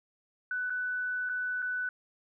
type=tone with dropouts; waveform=sine; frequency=1493 Hz; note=F#6; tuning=15 cents sharp; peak=-30 dBFS; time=0.51-1.89 s; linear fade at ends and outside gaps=2 ms; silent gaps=0.698-0.703 / 1.291-1.295 / 1.621-1.625 s; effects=none